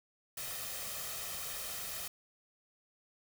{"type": "noise with comb filter", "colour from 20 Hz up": "white", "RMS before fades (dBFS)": -41, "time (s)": [0.37, 2.08], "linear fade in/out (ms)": 5, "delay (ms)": 1.6, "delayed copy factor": 0.55, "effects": []}